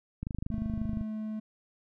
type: click train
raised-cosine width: 5 ms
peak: -22 dBFS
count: 21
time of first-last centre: 0.23-1.011 s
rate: 25.6 Hz
type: tone with pitch glide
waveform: triangle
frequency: 220 to 216.3 Hz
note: A3 to A3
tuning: 0 to -29 cents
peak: -31 dBFS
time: 0.51-1.4 s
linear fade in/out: 10 ms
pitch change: -29 cents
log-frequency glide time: 0.71-1.12 s
effects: none